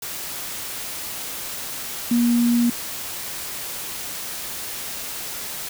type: tone in noise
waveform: sine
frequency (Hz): 237.9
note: A#3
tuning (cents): +35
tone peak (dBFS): -15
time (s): 2.11-2.7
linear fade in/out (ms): 5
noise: white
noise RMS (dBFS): -31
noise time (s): 0.02-5.69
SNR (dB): +13
effects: none